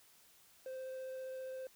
triangle tone with vibrato, 521 Hz, C5, 7 cents flat, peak -40 dBFS, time 0.66-1.67 s, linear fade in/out 2 ms, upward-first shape triangle, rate 15 Hz, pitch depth 9 cents each way, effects white hiss -65 dBFS RMS until 1.75 s

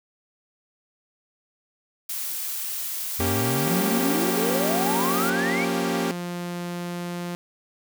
blue noise, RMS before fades -30 dBFS, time 2.09-5.3 s, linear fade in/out 5 ms
sine exponential sweep, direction up, 82.41 to 2349 Hz, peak -26 dBFS, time 3.19-5.65 s, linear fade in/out 5 ms
sawtooth chord, G diminished, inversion first, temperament equal, 233.1 / 277.2 / 392 Hz, Bb3 / Db4 / G4, 0 / 0 / 0 cents, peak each -24 / -25 / -24 dBFS, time 3.2-6.11 s, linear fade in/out 0 ms
sawtooth tone with pitch glide, 179 to 175.01 Hz, F3 to F3, +43 to +4 cents, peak -25 dBFS, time 3.67-7.35 s, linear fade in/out 0 ms, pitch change -39 cents, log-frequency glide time 4.09-6.62 s
effects none

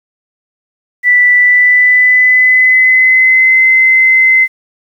sine tone with pitch glide, 1973 to 2057 Hz, B6 to C7, -2 to -30 cents, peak -4 dBFS, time 1.03-4.48 s, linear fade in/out 50 ms, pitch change +72 cents, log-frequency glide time 1.35-3.65 s, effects 7-bit

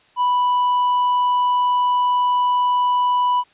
triangle tone, 987.8 Hz, B5, in tune, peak -13 dBFS, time 0.16-3.44 s, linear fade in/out 50 ms, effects white hiss -55 dBFS RMS until 3.53 s + resampled to 8000 Hz

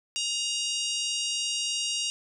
harmonic tone, 943 Hz, A#5, 20 cents sharp, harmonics 3 / 4 / 5 / 6 / 7 / 8 / 9 / 10, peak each -30 / -37 / -36 / -36 / -37 / -39 / -41 / -45 dBFS, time 0.16-2.1 s, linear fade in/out 0 ms, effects none

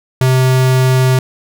square tone, 129.5 Hz, C3, 17 cents flat, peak -9 dBFS, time 0.21-1.19 s, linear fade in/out 2 ms, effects none

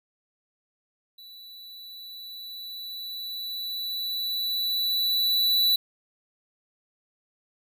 square tone with level ramp, 3957 Hz, B7, 3 cents sharp, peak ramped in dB -45 to -19 dBFS, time 1.18-5.76 s, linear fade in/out 5 ms, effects none

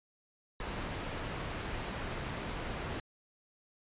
pink low-pass noise, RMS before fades -39 dBFS, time 0.6-3 s, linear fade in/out 2 ms, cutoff 3000 Hz, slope 12 dB/octave, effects resampled to 8000 Hz

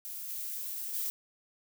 violet noise with level steps, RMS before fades -41 / -38 / -34 dBFS, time 0.05-1.1 s, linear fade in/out 0 ms, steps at 0.28 / 0.93 s, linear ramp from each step 20 ms, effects none

